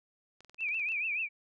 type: clicks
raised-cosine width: 0.2 ms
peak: -37 dBFS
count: 10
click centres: 0.406 / 0.447 / 0.496 / 0.545 / 0.607 / 0.688 / 0.745 / 0.796 / 0.888 / 0.92 s
type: tone with vibrato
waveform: sine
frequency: 2489 Hz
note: D#7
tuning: in tune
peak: -30 dBFS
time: 0.58-1.29 s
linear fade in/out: 50 ms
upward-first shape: triangle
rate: 6.8 Hz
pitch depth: 160 cents each way
effects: none

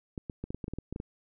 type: clicks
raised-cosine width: 3 ms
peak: -23 dBFS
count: 12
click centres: 0.178 / 0.298 / 0.44 / 0.505 / 0.546 / 0.642 / 0.681 / 0.736 / 0.786 / 0.926 / 0.961 / 1.001 s
effects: none

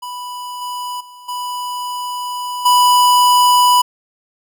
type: tone with level steps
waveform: square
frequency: 987.8 Hz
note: B5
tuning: in tune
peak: -26 / -23 / -37 / -22 / -9 dBFS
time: 0.02-3.82 s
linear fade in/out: 10 ms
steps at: 0.61 / 1 / 1.28 / 2.65 s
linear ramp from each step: 10 ms
effects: none

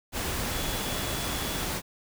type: tone in noise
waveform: sine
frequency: 3400 Hz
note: G#7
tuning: 40 cents sharp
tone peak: -40 dBFS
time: 0.5-1.66 s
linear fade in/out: 50 ms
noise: pink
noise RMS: -31 dBFS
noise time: 0.12-1.82 s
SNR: -12 dB
effects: none

